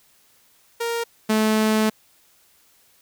sawtooth tone pair in turn, 466.2 / 217.1 Hz, A#4 / A3, 0 / -23 cents, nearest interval octave + minor second, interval 1323 cents, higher first, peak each -19 / -13 dBFS, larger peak second, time 0.8-1.04 / 1.29-1.9 s, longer second, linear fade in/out 10 ms, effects white hiss -58 dBFS RMS until 3.01 s

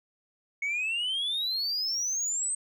sine exponential sweep, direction up, 2200 to 8372 Hz, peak -25 dBFS, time 0.62-2.55 s, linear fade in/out 5 ms, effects tanh soft clip ceiling -26 dBFS

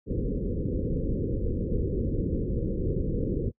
pink low-pass noise, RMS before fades -28 dBFS, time 0.06-3.52 s, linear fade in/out 50 ms, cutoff 520 Hz, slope 96 dB/octave, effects noise-tail reverb RT60 0.1 s tail -26 dB re dry

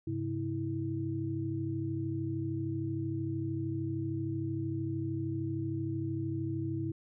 sine tone cluster, 102.4 / 135.5 / 325.4 Hz, G#2 / C#3 / E4, -24 / -39 / -22 cents, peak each -37 / -37 / -35 dBFS, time 0.07-6.92 s, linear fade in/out 5 ms, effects none

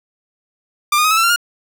sawtooth tone with pitch steps, 1190 / 1225.6 / 1262.2 / 1300 / 1338.8 / 1378.8 / 1420.1 Hz, D6 / D#6 / D#6 / E6 / E6 / F6 / F6, +22 / -27 / +24 / -24 / +26 / -23 / +29 cents, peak -8 dBFS, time 0.92-1.361 s, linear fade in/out 5 ms, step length 63 ms, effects 7-bit

